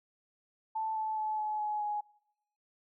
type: tone with pitch steps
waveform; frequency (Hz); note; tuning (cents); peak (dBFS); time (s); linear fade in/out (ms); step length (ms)
sine; 880 / 870.9 / 861.9 / 853 / 844.2 / 835.4; A5 / A5 / A5 / G#5 / G#5 / G#5; 0 / -18 / -36 / +46 / +28 / +10; -31; 0.75-2.01; 10; 210
effects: noise-tail reverb RT60 0.9 s tail -26 dB re dry